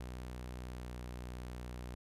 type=tone with pitch glide; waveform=sawtooth; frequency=62 to 61.39 Hz; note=B1 to B1; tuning=+7 to -10 cents; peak=-39 dBFS; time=0-1.95 s; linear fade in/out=5 ms; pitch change=-17 cents; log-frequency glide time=0.62-0.84 s; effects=resampled to 32000 Hz